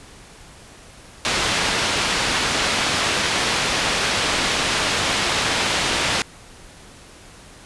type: low-pass noise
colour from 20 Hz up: white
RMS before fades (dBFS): -21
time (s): 1.25-6.22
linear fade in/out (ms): 0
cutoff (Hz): 4000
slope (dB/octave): 12
effects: pink hiss -44 dBFS RMS until 7.65 s + resampled to 24000 Hz